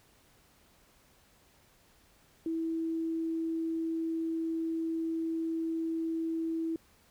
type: tone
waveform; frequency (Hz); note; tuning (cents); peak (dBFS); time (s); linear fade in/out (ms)
sine; 326.5; E4; -17; -30; 2.46-6.76; 2
effects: pink hiss -64 dBFS RMS until 7.1 s